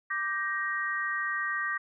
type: chord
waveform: sine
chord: G minor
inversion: second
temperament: just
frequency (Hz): 1176 / 1568 / 1881.6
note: D6 / G6 / Bb6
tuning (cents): +2 / 0 / +16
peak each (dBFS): -34 / -34 / -31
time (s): 0.1-1.78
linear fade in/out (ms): 10
effects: none